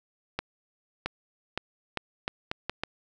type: accelerating click train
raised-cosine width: 0.3 ms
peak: -13 dBFS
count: 8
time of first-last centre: 0.39-2.836 s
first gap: 670 ms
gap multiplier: 0.77
effects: none